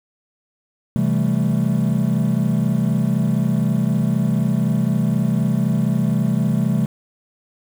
triangle chord, A minor seventh, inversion first, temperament equal, 130.81 / 164.81 / 196 / 220 Hz, C3 / E3 / G3 / A3, 0 / 0 / 0 / 0 cents, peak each -19 dBFS, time 0.96-6.86 s, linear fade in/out 0 ms, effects tanh soft clip ceiling -5 dBFS + 7-bit

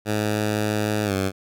10% pulse tone with pitch glide, 106.1 to 96.18 Hz, G#2 to G2, +38 to -32 cents, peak -13 dBFS, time 0.05-1.32 s, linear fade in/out 50 ms, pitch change -170 cents, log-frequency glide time 1.04-1.14 s, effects none

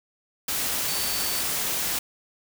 sine tone in noise, 4531 Hz, C#8, 37 cents sharp, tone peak -33 dBFS, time 0.88-1.41 s, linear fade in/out 5 ms, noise white, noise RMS -27 dBFS, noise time 0.48-1.99 s, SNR -9 dB, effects none

